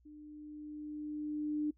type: tone with level ramp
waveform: sine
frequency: 300 Hz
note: D4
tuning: 37 cents sharp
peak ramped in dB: -50 to -30 dBFS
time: 0.05-1.71 s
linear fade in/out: 10 ms
effects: noise-tail reverb RT60 0.1 s tail -23 dB re dry + added 60 Hz sine -65 dBFS peak until 1.77 s